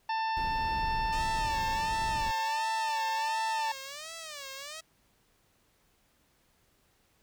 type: harmonic tone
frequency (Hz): 890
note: A5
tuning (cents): +20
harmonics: 1 / 2 / 3 / 4 / 5 / 6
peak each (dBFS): -29 / -39 / -42 / -48 / -48 / -46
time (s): 0.09-3.72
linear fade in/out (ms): 5
type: noise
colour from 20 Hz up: brown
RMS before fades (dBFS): -38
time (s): 0.37-2.31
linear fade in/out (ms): 0
type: tone with vibrato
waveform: 5% pulse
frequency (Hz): 595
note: D5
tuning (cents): +22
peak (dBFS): -29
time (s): 1.12-4.81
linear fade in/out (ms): 10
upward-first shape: sine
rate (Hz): 1.4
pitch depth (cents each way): 180
effects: pink hiss -69 dBFS RMS until 7.22 s